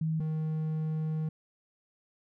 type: tone pair in turn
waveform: sine / triangle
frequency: 159.1 / 156.82 Hz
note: D#3 / D#3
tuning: +39 / +14 cents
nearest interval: unison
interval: 25 cents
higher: first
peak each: -27 dBFS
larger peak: neither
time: 0.01-0.2 / 0.2-1.29 s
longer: second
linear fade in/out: 5 ms
effects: none